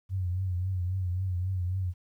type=tone with vibrato; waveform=sine; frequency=91.8 Hz; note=F#2; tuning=13 cents flat; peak=-27 dBFS; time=0.09-1.94 s; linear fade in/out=50 ms; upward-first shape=triangle; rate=3.7 Hz; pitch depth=82 cents each way; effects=11-bit